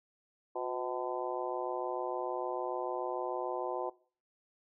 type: harmonic tone with a mistuned harmonic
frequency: 126.7 Hz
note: B2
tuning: 45 cents sharp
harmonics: 3 / 4 / 5 / 6 / 7 / 8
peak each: -39 / -40 / -41 / -42 / -42 / -43 dBFS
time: 0.55-3.9 s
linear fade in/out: 10 ms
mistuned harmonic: 3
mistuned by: -80 cents
effects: noise-tail reverb RT60 0.4 s tail -19 dB re dry